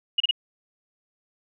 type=tone bursts; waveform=sine; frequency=2881 Hz; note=F#7; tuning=47 cents flat; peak=-17 dBFS; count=3; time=0.18-0.311 s; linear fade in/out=5 ms; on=23 ms; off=31 ms; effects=none

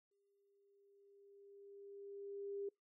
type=tone with exponential growth; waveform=sine; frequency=400.4 Hz; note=G4; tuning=37 cents sharp; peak=-40 dBFS; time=0.11-2.69 s; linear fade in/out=5 ms; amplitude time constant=560 ms; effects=noise-tail reverb RT60 0.2 s tail -26 dB re dry

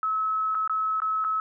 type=tone with dropouts; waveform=sine; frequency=1292 Hz; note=E6; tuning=35 cents flat; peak=-23 dBFS; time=0.03-1.4 s; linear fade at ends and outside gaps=1 ms; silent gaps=0.547-0.551 / 0.676-0.696 / 1.002-1.019 / 1.242-1.247 s; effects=none

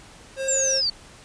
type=tone; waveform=square; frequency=535 Hz; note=C5; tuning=38 cents sharp; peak=-26 dBFS; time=0.36-0.82 s; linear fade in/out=50 ms
type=linear sweep; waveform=sine; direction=down; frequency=7610 to 4412 Hz; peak=-20 dBFS; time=0.48-0.9 s; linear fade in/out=5 ms
effects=pink hiss -47 dBFS RMS until 1.24 s + resampled to 22050 Hz

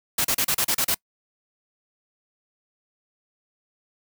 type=noise bursts; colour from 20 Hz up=white; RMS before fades=-22 dBFS; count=8; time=0.18-0.946 s; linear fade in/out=5 ms; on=66 ms; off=34 ms; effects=noise-tail reverb RT60 0.1 s tail -26 dB re dry

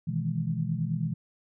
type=chord; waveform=sine; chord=E major seventh; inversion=second; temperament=equal with one note detuned; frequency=123.47 / 155.56 / 164.81 / 209.5 Hz; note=B2 / D#3 / E3 / G#3; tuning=0 / 0 / 0 / +15 cents; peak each=-33 / -32 / -30 / -36 dBFS; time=0.07-1.14 s; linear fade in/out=10 ms; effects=none

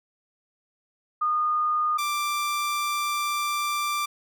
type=tone pair in turn; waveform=sine / sawtooth; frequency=1225 / 1179 Hz; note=D#6 / D6; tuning=-27 / +6 cents; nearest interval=minor second; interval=67 cents; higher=first; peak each=-21 dBFS; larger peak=neither; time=1.21-1.98 / 1.98-4.06 s; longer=second; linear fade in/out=10 ms; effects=none

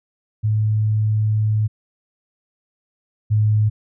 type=tone pair in turn; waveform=sine; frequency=107.6 / 106.86 Hz; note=A2 / G#2; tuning=-38 / +50 cents; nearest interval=unison; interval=12 cents; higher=first; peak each=-15 / -13 dBFS; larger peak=second; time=0.43-1.68 / 3.3-3.7 s; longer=first; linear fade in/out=20 ms; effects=none

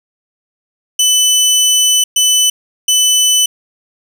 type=tone bursts at uneven times; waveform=20% pulse; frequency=3000 Hz; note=F#7; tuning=23 cents sharp; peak=-3 dBFS; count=3; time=0.99-2.04 / 2.16-2.5 / 2.88-3.46 s; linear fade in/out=5 ms; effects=none

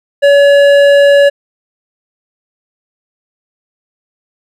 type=tone with hard clipping; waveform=triangle; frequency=567 Hz; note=C#5; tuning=39 cents sharp; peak=-5 dBFS; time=0.22-1.3 s; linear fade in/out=20 ms; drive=14 dB; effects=none

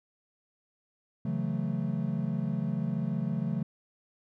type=chord; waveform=triangle; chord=F# minor seventh; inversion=second; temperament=equal; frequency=138.59 / 164.81 / 185 / 220 Hz; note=C#3 / E3 / F#3 / A3; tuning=0 / 0 / 0 / 0 cents; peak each=-32 dBFS; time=1.25-3.63 s; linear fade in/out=5 ms; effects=none

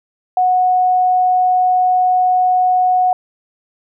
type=tone; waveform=sine; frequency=734 Hz; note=F#5; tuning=14 cents flat; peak=-10 dBFS; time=0.37-3.13 s; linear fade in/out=2 ms; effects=none

